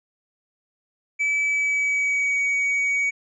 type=tone with pitch glide; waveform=triangle; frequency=2300 to 2254 Hz; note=D7 to C#7; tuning=-37 to +28 cents; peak=-18 dBFS; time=1.19-3.11 s; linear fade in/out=20 ms; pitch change=-35 cents; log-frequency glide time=1.41-2.43 s; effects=resampled to 22050 Hz